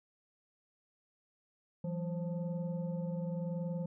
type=tone with frequency modulation; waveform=sine; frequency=167.6 Hz; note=E3; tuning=29 cents sharp; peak=-34 dBFS; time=1.84-3.86 s; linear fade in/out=5 ms; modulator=356 Hz; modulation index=0.8; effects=none